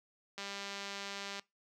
click train, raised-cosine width 0.2 ms, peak -25 dBFS, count 203, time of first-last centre 0.38-1.395 s, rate 199 Hz, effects noise-tail reverb RT60 0.2 s tail -22 dB re dry + high-pass 150 Hz 12 dB/octave

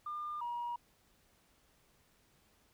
sine tone pair in turn, 1203 / 954.8 Hz, D6 / A#5, +41 / +41 cents, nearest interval major third, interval 400 cents, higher first, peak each -37 / -35 dBFS, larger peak second, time 0.06-0.41 / 0.41-0.76 s, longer neither, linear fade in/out 5 ms, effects tanh soft clip ceiling -33 dBFS + pink hiss -70 dBFS RMS until 2.73 s

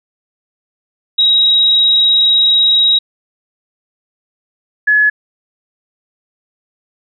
sine tone pair in turn, 3819 / 1701.2 Hz, A#7 / G#6, +41 / +41 cents, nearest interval octave + major second, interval 1400 cents, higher first, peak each -7 dBFS, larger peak neither, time 1.18-2.99 / 4.87-5.1 s, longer first, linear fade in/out 10 ms, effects none

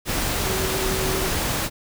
sine tone in noise, 379 Hz, F#4, 42 cents sharp, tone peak -28 dBFS, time 0.43-1.32 s, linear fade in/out 50 ms, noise pink, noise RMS -24 dBFS, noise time 0.05-1.7 s, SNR -7 dB, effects none

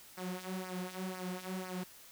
sawtooth tone with flanger, 184.4 Hz, F#3, 6 cents flat, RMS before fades -41 dBFS, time 0.17-1.84 s, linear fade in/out 10 ms, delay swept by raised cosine 0.27 to 5.37 ms, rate 2 Hz, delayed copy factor -0.75, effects white hiss -56 dBFS RMS until 2.11 s

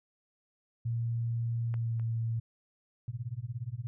sine tone with pitch glide, 116.54 to 114.34 Hz, A#2 to A#2, 0 to -33 cents, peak -29 dBFS, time 0.85-2.4 s, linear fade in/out 10 ms, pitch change -33 cents, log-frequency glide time 1.66-2.02 s
clicks, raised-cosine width 0.5 ms, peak -31 / -39 dBFS, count 2, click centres 1.741 / 1.997 s
sine tone with tremolo, 119.3 Hz, A#2, 41 cents sharp, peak -31 dBFS, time 3.08-3.87 s, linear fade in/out 0 ms, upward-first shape sine, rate 17 Hz, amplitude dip 95%
effects none

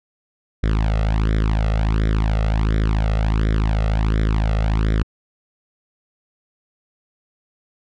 sawtooth tone with flanger, 53.7 Hz, A1, 41 cents flat, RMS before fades -18 dBFS, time 0.63-5.03 s, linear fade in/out 5 ms, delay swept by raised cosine 0.54 to 1.54 ms, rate 1.4 Hz, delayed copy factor +0.95, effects low-pass 4000 Hz 12 dB/octave

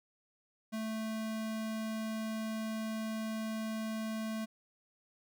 square tone, 220 Hz, A3, in tune, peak -36 dBFS, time 0.72-4.46 s, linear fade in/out 20 ms, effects none

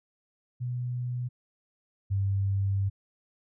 sine tone pair in turn, 123.47 / 98.22 Hz, B2 / G2, 0 / +4 cents, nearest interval major third, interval 396 cents, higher first, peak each -29 / -24 dBFS, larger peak second, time 0.6-1.29 / 2.1-2.9 s, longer second, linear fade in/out 20 ms, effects none

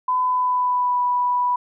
sine tone with pitch glide, 1008 to 984.4 Hz, B5 to B5, +35 to -6 cents, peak -17 dBFS, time 0.08-1.56 s, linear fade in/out 5 ms, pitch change -41 cents, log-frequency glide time 0.21-1.01 s, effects none

